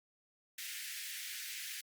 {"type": "high-pass noise", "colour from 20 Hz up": "pink", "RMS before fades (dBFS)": -44, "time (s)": [0.58, 1.81], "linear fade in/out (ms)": 5, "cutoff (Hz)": 1700, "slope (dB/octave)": 48, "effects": ["Opus 48 kbps"]}